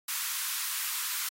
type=high-pass noise; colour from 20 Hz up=white; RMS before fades=-33 dBFS; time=0.08-1.29 s; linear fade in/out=5 ms; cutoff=990 Hz; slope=48 dB/octave; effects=AAC 48 kbps